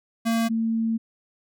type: tone pair in turn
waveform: square / sine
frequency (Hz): 228.2 / 225.7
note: A#3 / A3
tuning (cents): -37 / +44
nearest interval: unison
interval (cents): 19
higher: first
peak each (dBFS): -21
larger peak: neither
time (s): 0.25-0.49 / 0.49-0.98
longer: second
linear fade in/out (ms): 20
effects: none

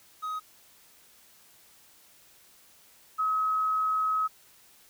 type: tone pair in turn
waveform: triangle / sine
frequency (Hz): 1261 / 1277.1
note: D#6 / D#6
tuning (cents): +23 / +45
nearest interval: unison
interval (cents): 22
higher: second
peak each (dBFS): -29 / -24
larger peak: second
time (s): 0.22-0.4 / 3.18-4.28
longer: second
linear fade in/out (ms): 20
effects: white hiss -58 dBFS RMS until 4.89 s

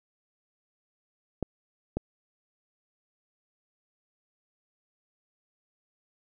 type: clicks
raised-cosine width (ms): 2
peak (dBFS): -15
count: 2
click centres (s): 1.427 / 1.97
effects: none

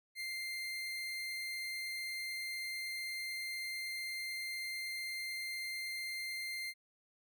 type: tone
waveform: 30% pulse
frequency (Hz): 2097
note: C7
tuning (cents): +3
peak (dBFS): -36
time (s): 0.15-6.74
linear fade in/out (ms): 50
effects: none

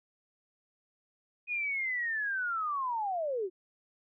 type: linear sweep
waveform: sine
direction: down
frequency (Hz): 2489 to 346.7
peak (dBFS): -30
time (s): 1.47-3.5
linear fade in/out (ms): 50
effects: none

